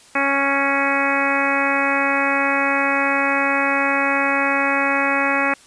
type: harmonic tone with a mistuned harmonic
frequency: 277.2 Hz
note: C#4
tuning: in tune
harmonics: 1 / 2 / 3 / 4 / 5 / 6 / 7 / 8 / 9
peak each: -25 / -25 / -25 / -25 / -25 / -25 / -25 / -25 / -25 dBFS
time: 0.15-5.54 s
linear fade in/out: 5 ms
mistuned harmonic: 9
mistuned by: +27 cents
effects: white hiss -48 dBFS RMS until 5.66 s + resampled to 22050 Hz